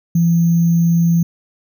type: tone with sample-and-hold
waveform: sine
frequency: 168.6 Hz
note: E3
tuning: 39 cents sharp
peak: -10 dBFS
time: 0.15-1.23 s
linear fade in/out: 5 ms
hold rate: 6300 Hz
effects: none